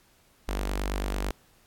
sawtooth tone with notch filter, 49 Hz, G1, in tune, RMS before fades -30 dBFS, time 0.48-1.31 s, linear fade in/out 0 ms, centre 110 Hz, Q 0.55, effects pink hiss -62 dBFS RMS until 1.66 s + AAC 64 kbps

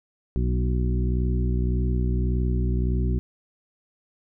harmonic tone with a mistuned harmonic, 61.74 Hz, B1, in tune, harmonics 1 / 2 / 3 / 4 / 5 / 6, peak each -22 / -27 / -31 / -34 / -38 / -35 dBFS, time 0.36-3.19 s, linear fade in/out 0 ms, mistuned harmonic 4, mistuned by -17 cents, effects none

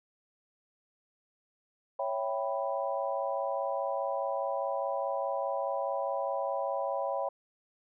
sine chord, C# half-diminished seventh, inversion none, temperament equal, 554.4 / 659.3 / 784 / 987.8 Hz, C#5 / E5 / G5 / B5, 0 / 0 / 0 / 0 cents, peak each -33 / -36 / -36 / -37 dBFS, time 1.99-7.29 s, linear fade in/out 5 ms, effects none

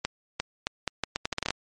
accelerating click train, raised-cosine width 0.2 ms, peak -9 dBFS, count 13, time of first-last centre 0.05-1.506 s, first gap 350 ms, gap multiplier 0.77, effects MP3 48 kbps

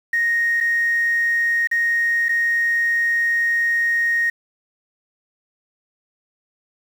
sine tone with dropouts, 1864.7 Hz, A#6, in tune, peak -15 dBFS, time 0.13-4.3 s, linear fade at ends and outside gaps 5 ms, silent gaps 0.604-0.608 / 1.673-1.713 / 2.285-2.291 s, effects tanh soft clip ceiling -12 dBFS + 7-bit

